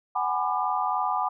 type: chord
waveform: sine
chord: G# half-diminished seventh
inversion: third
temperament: just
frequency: 747.5 / 830.6 / 996.7 / 1196.1 Hz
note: F#5 / G#5 / B5 / D6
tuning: +17 / 0 / +16 / +31 cents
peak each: -29 dBFS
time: 0.15-1.29 s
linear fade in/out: 10 ms
effects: none